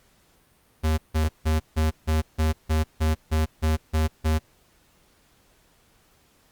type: tone bursts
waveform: square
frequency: 78.5 Hz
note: D#2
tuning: 16 cents sharp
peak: -20 dBFS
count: 12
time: 0.83-4.39 s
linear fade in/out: 20 ms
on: 150 ms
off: 160 ms
effects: pink hiss -61 dBFS RMS until 6.51 s + Opus 48 kbps

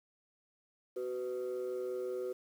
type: tone pair together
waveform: sine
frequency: 374.6 / 500.7 Hz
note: F#4 / B4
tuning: +21 / +24 cents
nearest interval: perfect fourth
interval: 503 cents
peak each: -35 / -37 dBFS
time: 0.96-2.33 s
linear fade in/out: 10 ms
effects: tanh soft clip ceiling -32 dBFS + 10-bit

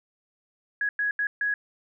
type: tone bursts at uneven times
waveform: sine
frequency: 1668 Hz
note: G#6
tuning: 7 cents sharp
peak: -23 dBFS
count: 4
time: 0.81-0.89 / 0.99-1.11 / 1.19-1.27 / 1.41-1.54 s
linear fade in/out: 2 ms
effects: none

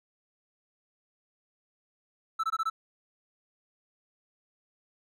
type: tone bursts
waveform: triangle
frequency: 1318.5 Hz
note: E6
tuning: in tune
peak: -24 dBFS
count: 5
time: 2.39-2.7 s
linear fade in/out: 10 ms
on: 46 ms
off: 20 ms
effects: none

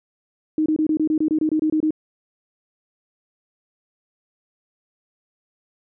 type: tone bursts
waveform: sine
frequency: 311.1 Hz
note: D#4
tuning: in tune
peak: -16 dBFS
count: 13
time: 0.58-1.907 s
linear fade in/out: 2 ms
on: 79 ms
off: 25 ms
effects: none

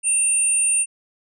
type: tone pair together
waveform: sine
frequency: 2700 / 9040 Hz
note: E7 / C#9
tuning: +41 / +33 cents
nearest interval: octave + major sixth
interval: 2092 cents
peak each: -25 / -15 dBFS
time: 0.03-0.86 s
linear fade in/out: 50 ms
effects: tanh soft clip ceiling -12 dBFS

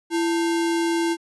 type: tone with sample-and-hold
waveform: sine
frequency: 334.9 Hz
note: E4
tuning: 27 cents sharp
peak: -19 dBFS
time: 0.1-1.17 s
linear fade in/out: 50 ms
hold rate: 1225 Hz
effects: resampled to 24000 Hz

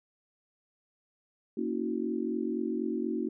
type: chord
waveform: sine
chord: F# dominant seventh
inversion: first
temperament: equal with one note detuned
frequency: 233.1 / 277.2 / 321.2 / 370 Hz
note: A#3 / C#4 / E4 / F#4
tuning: 0 / 0 / -45 / 0 cents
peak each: -34 / -36 / -34 / -35 dBFS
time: 1.57-3.29 s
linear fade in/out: 5 ms
effects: none

